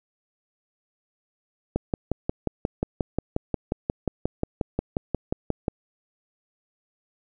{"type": "click train", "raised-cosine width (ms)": 2, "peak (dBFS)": -10, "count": 23, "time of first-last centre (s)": [1.76, 5.682], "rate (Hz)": 5.61, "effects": []}